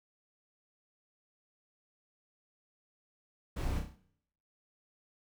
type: noise with echo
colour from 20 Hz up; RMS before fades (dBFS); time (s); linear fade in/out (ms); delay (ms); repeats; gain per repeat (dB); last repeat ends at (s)
brown; -35; 3.56-3.8; 10; 32; 5; -5; 3.96
effects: noise-tail reverb RT60 0.7 s tail -18 dB re dry